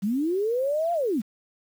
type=linear two-way sweep; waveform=sine; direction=up then down; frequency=185 to 702 to 185 Hz; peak=-22 dBFS; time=0.02-1.22 s; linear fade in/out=20 ms; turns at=0.93 s; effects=8-bit